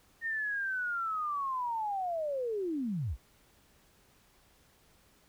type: linear sweep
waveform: sine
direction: down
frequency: 1849 to 46.13 Hz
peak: -31 dBFS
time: 0.21-3.17 s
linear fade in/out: 50 ms
effects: pink hiss -65 dBFS RMS until 5.28 s